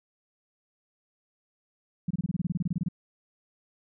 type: tone bursts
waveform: sine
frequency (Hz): 174.61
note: F3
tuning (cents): 0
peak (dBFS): -24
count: 16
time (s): 2.08-2.886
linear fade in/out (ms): 5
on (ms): 26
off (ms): 26
effects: none